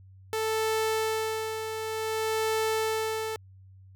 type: tone with tremolo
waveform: sawtooth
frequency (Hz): 440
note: A4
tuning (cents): 0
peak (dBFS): -21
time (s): 0.33-3.36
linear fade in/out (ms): 0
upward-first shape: sine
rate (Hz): 0.55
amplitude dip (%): 55
effects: added 95 Hz sine -49 dBFS peak until 3.95 s